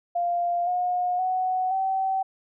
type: tone with pitch steps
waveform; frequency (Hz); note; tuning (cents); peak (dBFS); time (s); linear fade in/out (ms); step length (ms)
sine; 697 / 719.5 / 742.7 / 766.7; F5 / F#5 / F#5 / G5; -4 / -49 / +6 / -39; -22; 0.15-2.23; 10; 520
effects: none